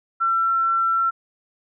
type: tone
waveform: sine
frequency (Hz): 1349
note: E6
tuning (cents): +40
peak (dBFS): -17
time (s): 0.2-1.11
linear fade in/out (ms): 20
effects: none